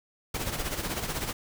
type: noise with tremolo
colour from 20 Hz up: pink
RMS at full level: -30 dBFS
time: 0.34-1.33 s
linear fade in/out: 5 ms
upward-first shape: sine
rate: 16 Hz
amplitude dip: 60%
effects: none